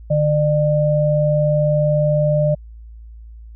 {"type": "tone pair together", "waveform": "sine", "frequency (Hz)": [150, 600], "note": ["D3", "D5"], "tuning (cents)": [37, 37], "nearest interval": "2 octaves", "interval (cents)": 2400, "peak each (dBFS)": -16, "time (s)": [0.1, 2.55], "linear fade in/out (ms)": 10, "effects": ["added 56 Hz sine -35 dBFS peak until 3.55 s"]}